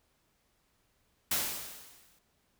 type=noise with exponential decay; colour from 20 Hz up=white; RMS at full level=-28 dBFS; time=1.31-2.19 s; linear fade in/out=5 ms; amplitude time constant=190 ms; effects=pink hiss -73 dBFS RMS until 2.59 s